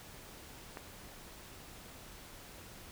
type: click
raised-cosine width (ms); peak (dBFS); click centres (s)
0.5; -27; 0.772
effects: pink hiss -52 dBFS RMS until 2.91 s